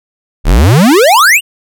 square exponential sweep, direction up, 32.7 to 3003 Hz, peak -4 dBFS, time 0.44-1.41 s, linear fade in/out 50 ms, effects none

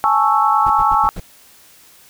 sine chord, A major seventh, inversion third, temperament equal, 830.6 / 880 / 1108.7 / 1318.5 Hz, G#5 / A5 / C#6 / E6, 0 / 0 / 0 / 0 cents, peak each -17 dBFS, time 0.04-1.09 s, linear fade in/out 0 ms
brown noise bursts, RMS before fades -26 dBFS, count 5, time 0.66-1.201 s, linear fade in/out 5 ms, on 41 ms, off 84 ms
effects white hiss -47 dBFS RMS until 2.09 s

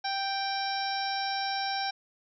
harmonic tone with a mistuned harmonic, 784 Hz, G5, in tune, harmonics 1 / 2 / 3 / 4 / 5 / 6 / 7, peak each -31 / -37 / -41 / -45 / -39 / -43 / -36 dBFS, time 0.04-1.91 s, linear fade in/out 10 ms, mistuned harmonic 6, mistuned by +25 cents, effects none

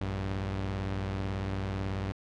sawtooth tone pair together, 57.42 / 96.8 Hz, A#1 / G2, -25 / -21 cents, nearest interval major sixth, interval 904 cents, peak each -34 / -28 dBFS, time 0.01-2.12 s, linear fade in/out 0 ms, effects low-pass 4000 Hz 12 dB/octave

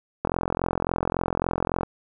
click train, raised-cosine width 1 ms, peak -9 dBFS, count 70, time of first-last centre 0.25-1.833 s, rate 43.6 Hz, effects none

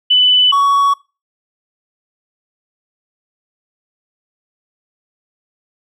sine / triangle tone pair in turn, 2994 / 1121.5 Hz, F#7 / C#6, +20 / +20 cents, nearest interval octave + perfect fourth, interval 1700 cents, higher first, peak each -7 dBFS, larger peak neither, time 0.1-0.52 / 0.52-0.94 s, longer neither, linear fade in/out 10 ms, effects noise-tail reverb RT60 0.3 s tail -22 dB re dry

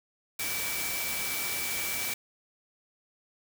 sine tone in noise, 2309 Hz, D7, 30 cents flat, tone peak -36 dBFS, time 0.39-2.14 s, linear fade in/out 5 ms, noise white, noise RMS -33 dBFS, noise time 0.39-2.14 s, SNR -6 dB, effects none

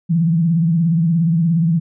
sine tone with vibrato, 166.1 Hz, E3, 13 cents sharp, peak -12 dBFS, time 0.09-1.8 s, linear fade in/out 20 ms, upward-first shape triangle, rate 17 Hz, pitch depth 120 cents each way, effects none

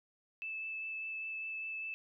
sine tone with vibrato, 2626 Hz, E7, 7 cents flat, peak -38 dBFS, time 0.42-1.94 s, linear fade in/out 0 ms, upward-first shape sine, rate 5 Hz, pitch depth 8 cents each way, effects none

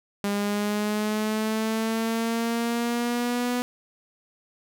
sawtooth linear sweep, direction up, 201.7 to 246.6 Hz, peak -20 dBFS, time 0.24-3.62 s, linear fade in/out 0 ms, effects none

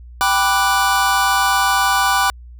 square chord, G major seventh, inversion none, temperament equal, 784 / 987.8 / 1174.7 / 1480 Hz, G5 / B5 / D6 / F#6, 0 / 0 / 0 / 0 cents, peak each -20 dBFS, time 0.21-2.3 s, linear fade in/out 0 ms, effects added 60 Hz sine -35 dBFS peak until 2.59 s

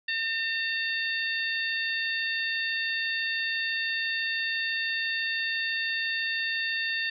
harmonic tone, 906 Hz, A#5, 50 cents flat, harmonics 2 / 3 / 4 / 5, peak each -29 / -33 / -35 / -37 dBFS, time 0.08-7.1 s, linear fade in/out 5 ms, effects none

